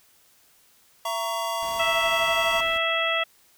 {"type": "chord", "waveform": "square", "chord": "A# diminished", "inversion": "second", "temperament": "just", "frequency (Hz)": [671.3, 932.3, 1118.8], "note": ["E5", "A#5", "C#6"], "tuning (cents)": [31, 0, 16], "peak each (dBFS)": [-31, -31, -32], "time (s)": [1.05, 2.61], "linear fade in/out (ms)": 5}
{"type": "noise", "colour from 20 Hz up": "pink", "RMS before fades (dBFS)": -44, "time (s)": [1.62, 2.78], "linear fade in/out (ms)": 5}
{"type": "harmonic tone", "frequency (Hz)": 659.3, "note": "E5", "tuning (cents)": 0, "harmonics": [1, 2, 3, 4, 5], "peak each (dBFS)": [-28, -28, -28, -28, -28], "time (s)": [1.79, 3.24], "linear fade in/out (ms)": 10}
{"effects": ["white hiss -59 dBFS RMS until 3.57 s"]}